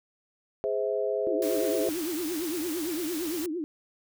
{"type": "chord", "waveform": "sine", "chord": "Ab augmented", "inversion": "none", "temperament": "just", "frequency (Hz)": [415.3, 519.1, 648.9], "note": ["Ab4", "C5", "E5"], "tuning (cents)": [0, -14, -27], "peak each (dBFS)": [-29, -30, -31], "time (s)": [0.64, 1.89], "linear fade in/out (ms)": 0}
{"type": "tone with vibrato", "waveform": "sine", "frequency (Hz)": 329.5, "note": "E4", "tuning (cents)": -1, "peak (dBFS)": -29, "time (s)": [1.27, 3.64], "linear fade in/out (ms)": 0, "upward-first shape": "triangle", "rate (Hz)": 8.8, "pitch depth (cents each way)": 210}
{"type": "noise", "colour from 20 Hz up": "white", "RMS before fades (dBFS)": -38, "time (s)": [1.42, 3.46], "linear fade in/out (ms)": 2}
{"effects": []}